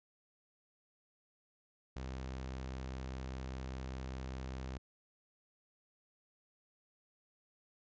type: tone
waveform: sawtooth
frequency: 65 Hz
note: C2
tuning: 11 cents flat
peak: -37 dBFS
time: 1.96-4.78 s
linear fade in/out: 5 ms
effects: resampled to 16000 Hz